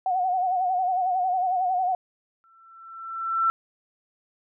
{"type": "tone with vibrato", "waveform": "sine", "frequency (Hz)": 737, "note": "F#5", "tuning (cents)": -7, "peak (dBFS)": -21, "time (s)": [0.06, 1.95], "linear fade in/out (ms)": 2, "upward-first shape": "sine", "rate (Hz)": 11, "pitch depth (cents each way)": 64}
{"type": "tone with exponential growth", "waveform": "sine", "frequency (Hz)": 1341, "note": "E6", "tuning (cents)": 29, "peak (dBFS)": -17, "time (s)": [2.44, 3.5], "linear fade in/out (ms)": 0, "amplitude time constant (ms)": 230}
{"effects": []}